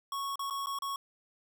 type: tone with dropouts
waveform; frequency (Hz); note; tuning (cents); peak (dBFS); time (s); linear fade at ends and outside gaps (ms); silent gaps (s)
square; 1106; C#6; -4; -34; 0.12-0.96; 2; 0.357-0.393 / 0.5-0.507 / 0.66-0.669 / 0.788-0.821
effects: none